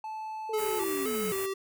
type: tone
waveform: triangle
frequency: 872 Hz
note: A5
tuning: 16 cents flat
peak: -33 dBFS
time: 0.04-0.84 s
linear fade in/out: 2 ms
type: linear sweep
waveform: sine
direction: down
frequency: 453.5 to 174.5 Hz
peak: -34 dBFS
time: 0.49-1.32 s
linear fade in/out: 5 ms
type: tone with vibrato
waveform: square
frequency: 408.5 Hz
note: G#4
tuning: 29 cents flat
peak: -31 dBFS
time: 0.53-1.54 s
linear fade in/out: 10 ms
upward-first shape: square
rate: 1.9 Hz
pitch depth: 93 cents each way
type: band-stop noise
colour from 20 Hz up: white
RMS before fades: -38 dBFS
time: 0.57-1.47 s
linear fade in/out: 20 ms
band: 2800 to 6900 Hz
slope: 48 dB/octave
effects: none